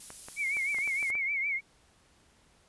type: noise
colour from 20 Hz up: violet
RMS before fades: -41 dBFS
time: 0-1.11 s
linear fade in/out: 5 ms
type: clicks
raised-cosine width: 0.5 ms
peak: -29 dBFS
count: 9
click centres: 0.104 / 0.285 / 0.569 / 0.746 / 0.786 / 0.876 / 1.028 / 1.102 / 1.153 s
type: tone with vibrato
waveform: sine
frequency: 2217 Hz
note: C#7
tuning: in tune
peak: -28 dBFS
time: 0.36-1.61 s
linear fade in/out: 50 ms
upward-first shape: triangle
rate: 6.5 Hz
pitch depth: 110 cents each way
effects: pink hiss -64 dBFS RMS until 2.68 s + resampled to 24000 Hz